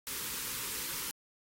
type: band-stop noise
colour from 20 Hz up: white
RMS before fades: -38 dBFS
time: 0.07-1.11 s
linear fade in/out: 0 ms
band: 540 to 870 Hz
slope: 96 dB/octave
effects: AAC 48 kbps